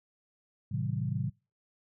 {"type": "chord", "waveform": "sine", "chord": "A diminished seventh", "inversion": "none", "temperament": "just", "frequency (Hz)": [110, 132, 158.4, 190.08], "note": ["A2", "C3", "Eb3", "Gb3"], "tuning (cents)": [0, 16, 31, 47], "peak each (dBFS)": [-34, -33, -36, -38], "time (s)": [0.71, 1.3], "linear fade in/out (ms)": 10, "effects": ["noise-tail reverb RT60 0.3 s tail -26 dB re dry"]}